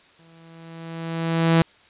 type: tone with exponential growth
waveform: sawtooth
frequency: 164.81 Hz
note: E3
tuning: in tune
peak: -9 dBFS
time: 0.19-1.62 s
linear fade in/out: 2 ms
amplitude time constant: 310 ms
effects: white hiss -54 dBFS RMS until 1.89 s + resampled to 8000 Hz